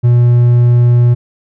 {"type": "tone", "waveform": "triangle", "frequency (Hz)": 120.8, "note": "B2", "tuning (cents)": -38, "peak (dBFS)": -3, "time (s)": [0.03, 1.15], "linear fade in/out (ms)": 20, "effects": []}